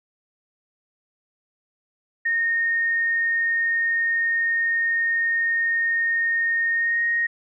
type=tone with pitch glide; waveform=sine; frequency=1844 to 1866.5 Hz; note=A#6 to A#6; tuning=-19 to +2 cents; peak=-19 dBFS; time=2.25-7.27 s; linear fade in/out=10 ms; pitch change=+21 cents; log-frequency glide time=6.74-7.03 s; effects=none